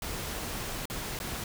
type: noise with dropouts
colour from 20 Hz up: pink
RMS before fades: -36 dBFS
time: 0.02-1.44 s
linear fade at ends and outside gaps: 2 ms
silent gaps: 0.856-0.899 / 1.19-1.2 s
effects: none